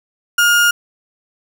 35% pulse tone, 1420 Hz, F6, 28 cents sharp, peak -8 dBFS, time 0.38-0.71 s, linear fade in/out 5 ms, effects none

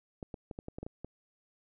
clicks, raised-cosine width 2 ms, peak -27 dBFS, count 9, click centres 0.228 / 0.342 / 0.512 / 0.589 / 0.684 / 0.785 / 0.83 / 0.865 / 1.046 s, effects none

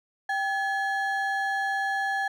triangle ring-modulated tone, 1244.5 Hz, D#6, in tune, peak -20 dBFS, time 0.29-2.28 s, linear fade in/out 5 ms, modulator 459 Hz, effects none

